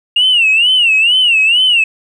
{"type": "tone with vibrato", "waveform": "sine", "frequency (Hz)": 2794, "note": "F7", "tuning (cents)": 0, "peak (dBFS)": -6, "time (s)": [0.16, 1.84], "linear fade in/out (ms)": 5, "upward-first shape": "sine", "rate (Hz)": 2.2, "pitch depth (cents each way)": 160, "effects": ["tanh soft clip ceiling -3 dBFS", "8-bit"]}